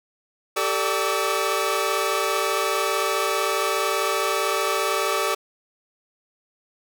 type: tone cluster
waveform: sawtooth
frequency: 391.1 / 446.3 / 589 / 1140 / 1299 Hz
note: G4 / A4 / D5 / C#6 / E6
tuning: -4 / +25 / +5 / +48 / -26 cents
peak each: -24 dBFS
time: 0.56-5.35 s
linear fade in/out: 10 ms
effects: none